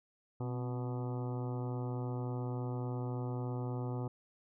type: harmonic tone with a mistuned harmonic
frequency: 123.47 Hz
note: B2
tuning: in tune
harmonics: 1 / 2 / 3 / 4 / 5 / 6 / 7 / 8 / 9 / 10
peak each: -36 / -43 / -45 / -47 / -54 / -51 / -51 / -56 / -58 / -56 dBFS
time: 0.4-4.08 s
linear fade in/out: 5 ms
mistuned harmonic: 2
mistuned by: +63 cents
effects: none